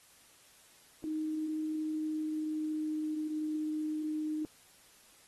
sine tone with pitch glide, 311.1 to 307.7 Hz, D#4 to D#4, 0 to -19 cents, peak -32 dBFS, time 1.04-4.45 s, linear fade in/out 0 ms, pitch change -19 cents, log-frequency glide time 1.58-3.31 s, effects white hiss -61 dBFS RMS until 5.27 s + AAC 32 kbps

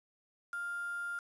sine tone with quantisation, 1400 Hz, F6, 4 cents sharp, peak -36 dBFS, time 0.53-1.19 s, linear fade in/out 2 ms, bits 8, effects resampled to 22050 Hz

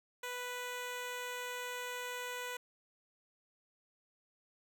10% pulse tone, 493.9 Hz, B4, in tune, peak -31 dBFS, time 0.23-2.57 s, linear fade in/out 5 ms, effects none

